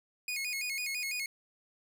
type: tone with vibrato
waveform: sawtooth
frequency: 2317 Hz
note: D7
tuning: 24 cents flat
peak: -30 dBFS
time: 0.28-1.26 s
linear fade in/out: 2 ms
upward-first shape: square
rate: 6 Hz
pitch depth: 110 cents each way
effects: none